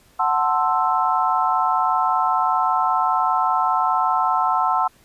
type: chord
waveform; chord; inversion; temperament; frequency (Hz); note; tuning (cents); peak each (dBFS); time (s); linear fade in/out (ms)
sine; F# half-diminished seventh; none; equal with one note detuned; 740 / 885.1 / 1046.5 / 1318.5; F#5 / A5 / C6 / E6; 0 / +10 / 0 / 0; -22; 0.19-4.88; 10
effects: pink hiss -55 dBFS RMS until 5.04 s + resampled to 32000 Hz